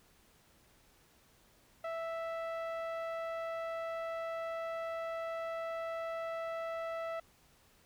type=tone with low-pass filter; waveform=sawtooth; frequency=659.3 Hz; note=E5; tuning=in tune; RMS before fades=-39 dBFS; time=1.84-7.2 s; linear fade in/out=5 ms; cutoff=1800 Hz; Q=0.84; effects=pink hiss -66 dBFS RMS until 7.85 s